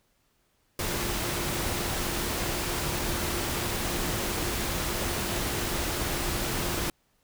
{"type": "tone in noise", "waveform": "sine", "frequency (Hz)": 349.2, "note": "F4", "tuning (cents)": 0, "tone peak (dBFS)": -39, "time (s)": [0.79, 6.9], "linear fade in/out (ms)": 2, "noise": "pink", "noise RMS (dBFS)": -30, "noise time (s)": [0.79, 6.9], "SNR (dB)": -12, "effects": ["pink hiss -70 dBFS RMS until 7.23 s"]}